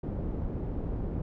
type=low-pass noise; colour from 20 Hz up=pink; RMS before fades=-33 dBFS; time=0.03-1.22 s; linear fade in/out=5 ms; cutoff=390 Hz; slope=12 dB/octave; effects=none